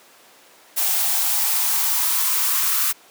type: noise with high-pass filter sweep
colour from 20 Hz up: blue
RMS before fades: -20 dBFS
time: 0.76-2.93 s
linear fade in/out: 20 ms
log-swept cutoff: 690 to 1200 Hz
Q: 3.7
effects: pink hiss -49 dBFS RMS until 3.1 s + high-pass 400 Hz 12 dB/octave